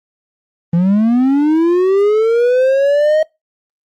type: linear sweep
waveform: triangle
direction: up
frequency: 165 to 630 Hz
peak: -7 dBFS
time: 0.73-3.23 s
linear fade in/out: 5 ms
effects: noise-tail reverb RT60 0.2 s tail -23 dB re dry + Opus 24 kbps